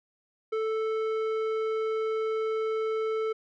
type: tone with low-pass filter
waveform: square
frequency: 440 Hz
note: A4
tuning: in tune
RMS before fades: -29 dBFS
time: 0.52-3.33 s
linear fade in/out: 10 ms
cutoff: 1800 Hz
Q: 0.7
effects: none